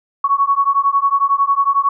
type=beating tone pair; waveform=sine; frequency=1108.7 / 1119.7 Hz; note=C#6 / C#6; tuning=0 / +17 cents; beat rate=11 Hz; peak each=-15 dBFS; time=0.24-1.89 s; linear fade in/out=5 ms; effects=none